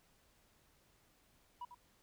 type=tone with echo; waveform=sine; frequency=974 Hz; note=B5; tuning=24 cents flat; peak=-40 dBFS; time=1.61-1.65 s; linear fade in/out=5 ms; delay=97 ms; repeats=1; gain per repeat=-11 dB; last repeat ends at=1.747 s; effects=tanh soft clip ceiling -41 dBFS + pink hiss -71 dBFS RMS until 2.02 s